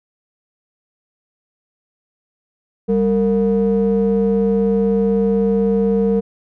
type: ring-modulated tone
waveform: triangle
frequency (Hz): 130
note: C3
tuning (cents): -11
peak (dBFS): -8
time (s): 2.88-6.21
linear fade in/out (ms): 20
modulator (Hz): 328
effects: none